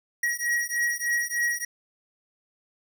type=beating tone pair; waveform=square; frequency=1902 / 1905.3 Hz; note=A#6 / A#6; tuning=+34 / +37 cents; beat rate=3.3 Hz; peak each=-28 dBFS; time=0.23-1.65 s; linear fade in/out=5 ms; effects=none